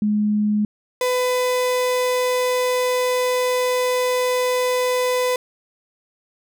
sine / 35% pulse tone pair in turn, 210 / 501.3 Hz, G#3 / B4, +19 / +26 cents, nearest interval octave + minor third, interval 1507 cents, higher second, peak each -16 / -16 dBFS, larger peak neither, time 0.02-0.65 / 1.01-5.36 s, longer second, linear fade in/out 2 ms, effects none

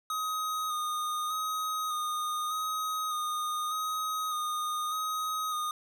square tone with vibrato, 1244.5 Hz, D#6, in tune, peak -31 dBFS, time 0.1-5.71 s, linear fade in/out 2 ms, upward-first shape square, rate 0.83 Hz, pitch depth 21 cents each way, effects none

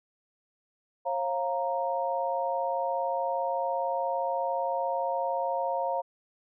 sine chord, Bb minor, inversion first, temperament equal with one note detuned, 541.1 / 698.5 / 932.3 Hz, Db5 / F5 / Bb5, -42 / 0 / 0 cents, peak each -31 dBFS, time 1.05-6.02 s, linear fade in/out 20 ms, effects none

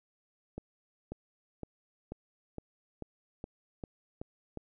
accelerating click train, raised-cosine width 2 ms, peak -26 dBFS, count 10, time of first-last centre 0.58-4.573 s, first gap 540 ms, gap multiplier 0.95, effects none

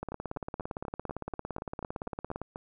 two click trains, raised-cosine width 1 ms, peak -24 / -21 dBFS, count 11 / 43, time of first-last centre 0.12-2.559 / 0.03-2.416 s, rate 4.1 / 17.6 Hz, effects none

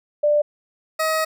sine / 20% pulse tone pair in turn, 592 / 634.1 Hz, D5 / D#5, +14 / +33 cents, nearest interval minor second, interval 119 cents, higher second, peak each -14 dBFS, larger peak neither, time 0.23-0.42 / 0.99-1.25 s, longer second, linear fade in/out 10 ms, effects none

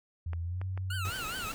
sine tone with pitch glide, 84.1 to 93.86 Hz, E2 to F#2, +35 to +25 cents, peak -32 dBFS, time 0.26-1.1 s, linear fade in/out 5 ms, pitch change +190 cents, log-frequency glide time 0.42-0.63 s
clicks, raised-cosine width 0.5 ms, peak -28 dBFS, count 3, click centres 0.333 / 0.615 / 0.776 s
25% pulse tone with vibrato, 1396.9 Hz, F6, in tune, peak -32 dBFS, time 0.9-1.52 s, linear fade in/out 5 ms, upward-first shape triangle, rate 4.8 Hz, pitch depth 200 cents each way
pink noise, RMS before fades -42 dBFS, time 1.05-1.54 s, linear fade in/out 0 ms
effects none

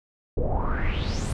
brown noise with low-pass filter sweep, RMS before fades -25 dBFS, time 0.37-1.33 s, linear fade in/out 5 ms, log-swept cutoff 430 to 10000 Hz, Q 5.4, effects none

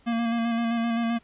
square tone with vibrato, 231.8 Hz, A#3, 10 cents flat, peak -24 dBFS, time 0.06-1.19 s, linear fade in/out 20 ms, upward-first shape square, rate 7.7 Hz, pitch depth 20 cents each way, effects pink hiss -60 dBFS RMS until 1.23 s + resampled to 8000 Hz

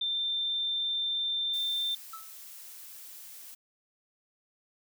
sine tone, 3577 Hz, A7, 28 cents sharp, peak -28 dBFS, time 0.01-1.95 s, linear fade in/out 5 ms
blue noise, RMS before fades -47 dBFS, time 1.53-3.55 s, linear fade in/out 10 ms
triangle tone with exponential decay, 1308 Hz, E6, 14 cents flat, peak -36 dBFS, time 2.13-2.36 s, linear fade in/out 5 ms, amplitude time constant 50 ms
effects none

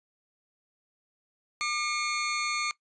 25% pulse tone pair together, 1200 / 2173 Hz, D6 / C#7, +37 / -35 cents, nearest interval minor seventh, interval 1028 cents, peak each -27 dBFS, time 1.61-2.71 s, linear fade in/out 0 ms, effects noise-tail reverb RT60 0.1 s tail -19 dB re dry + resampled to 22050 Hz

